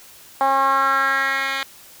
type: tone with band-pass filter sweep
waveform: 10% pulse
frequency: 271 Hz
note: C#4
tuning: 39 cents flat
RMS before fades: -19 dBFS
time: 0.41-1.63 s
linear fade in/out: 0 ms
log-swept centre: 850 to 2700 Hz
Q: 3.1
effects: white hiss -45 dBFS RMS until 2 s